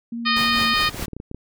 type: tone with vibrato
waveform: sine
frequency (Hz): 231.7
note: A#3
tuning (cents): -10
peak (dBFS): -26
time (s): 0.12-0.74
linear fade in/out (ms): 5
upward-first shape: sine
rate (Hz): 3.2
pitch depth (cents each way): 19
type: harmonic tone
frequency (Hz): 616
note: D#5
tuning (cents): -17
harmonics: 2 / 3 / 4 / 5 / 6 / 7 / 8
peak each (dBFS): -22 / -24 / -25 / -26 / -27 / -27 / -28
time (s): 0.25-0.9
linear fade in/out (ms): 20
type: noise with tremolo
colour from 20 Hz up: pink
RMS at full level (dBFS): -29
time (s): 0.36-1.06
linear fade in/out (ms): 5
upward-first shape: triangle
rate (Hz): 4.9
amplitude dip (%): 70
type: clicks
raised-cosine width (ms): 3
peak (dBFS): -20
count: 10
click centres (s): 0.89 / 0.945 / 0.996 / 1.026 / 1.082 / 1.133 / 1.166 / 1.201 / 1.314 / 1.346
effects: none